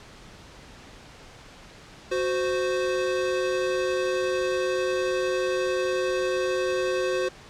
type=tone pair together; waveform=square; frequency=369.2 / 519.1 Hz; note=F#4 / C5; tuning=-4 / -14 cents; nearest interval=tritone; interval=590 cents; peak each=-27 dBFS; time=2.11-7.29 s; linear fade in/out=10 ms; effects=pink hiss -47 dBFS RMS until 7.49 s + low-pass 6000 Hz 12 dB/octave